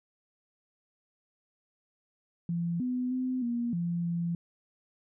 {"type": "tone with pitch steps", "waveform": "sine", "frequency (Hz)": [170.4, 250.6, 255.7, 237.6, 171.7, 170.5], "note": ["F3", "B3", "C4", "A#3", "F3", "F3"], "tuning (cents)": [-42, 25, -40, 33, -29, -41], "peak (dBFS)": -28, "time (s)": [2.49, 4.35], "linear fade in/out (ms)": 2, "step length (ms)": 310, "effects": []}